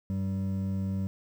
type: tone pair together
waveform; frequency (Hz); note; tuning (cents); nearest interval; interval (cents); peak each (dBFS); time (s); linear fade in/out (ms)
triangle; 96.2 / 192.4; G2 / G3; -32 / -32; octave; 1200; -28; 0.1-1.07; 0
effects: tanh soft clip ceiling -22 dBFS + 10-bit